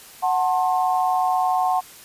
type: chord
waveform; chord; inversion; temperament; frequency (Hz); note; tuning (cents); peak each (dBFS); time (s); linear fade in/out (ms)
sine; F# diminished; none; just; 740 / 888 / 1065.6; F#5 / A5 / C6; 0 / +16 / +31; -19 / -25 / -25; 0.22-1.81; 20
effects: white hiss -44 dBFS RMS until 2.04 s + resampled to 32000 Hz